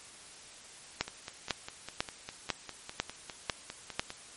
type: two click trains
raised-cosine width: 0.2 ms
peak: -22 / -11 dBFS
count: 16 / 7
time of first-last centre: 1.08-4.104 / 1.01-3.995 s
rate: 4.96 / 2.01 Hz
effects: white hiss -51 dBFS RMS until 4.36 s + MP3 48 kbps